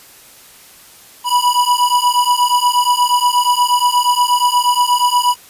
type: beating tone pair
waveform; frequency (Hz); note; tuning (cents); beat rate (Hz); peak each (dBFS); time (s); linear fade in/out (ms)
square; 976 / 984.4; B5 / B5; -21 / -6; 8.4; -15; 1.24-5.36; 50
effects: white hiss -42 dBFS RMS until 5.49 s + resampled to 32000 Hz